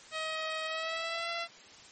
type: tone with pitch glide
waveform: 10% pulse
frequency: 633 to 678.4 Hz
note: D#5 to E5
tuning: +30 to +50 cents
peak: -25 dBFS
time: 0.11-1.48 s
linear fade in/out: 50 ms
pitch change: +120 cents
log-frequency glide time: 0.65-1.29 s
effects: white hiss -53 dBFS RMS until 1.91 s + MP3 32 kbps